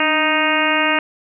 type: harmonic tone with a mistuned harmonic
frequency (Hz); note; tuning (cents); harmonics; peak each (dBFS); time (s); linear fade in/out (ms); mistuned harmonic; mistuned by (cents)
311.1; D#4; 0; 1 / 2 / 3 / 4 / 5 / 6 / 7 / 8 / 9; -23 / -23 / -23 / -23 / -23 / -23 / -23 / -23 / -23; 0-0.99; 2; 1; -55
effects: none